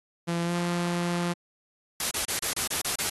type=tone with pitch glide; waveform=sawtooth; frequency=170.4 to 173.98 Hz; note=F3 to F3; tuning=-42 to -6 cents; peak=-22 dBFS; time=0.27-1.34 s; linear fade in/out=20 ms; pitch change=+36 cents; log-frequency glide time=0.44-0.52 s
type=noise bursts; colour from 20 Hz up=white; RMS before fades=-28 dBFS; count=8; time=2-3.097 s; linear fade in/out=2 ms; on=110 ms; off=31 ms
effects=AAC 32 kbps